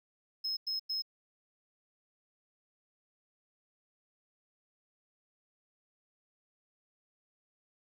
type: tone bursts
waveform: triangle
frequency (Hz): 5160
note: E8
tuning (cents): -38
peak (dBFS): -31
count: 3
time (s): 0.44-1.022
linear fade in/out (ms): 10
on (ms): 130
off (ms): 96
effects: none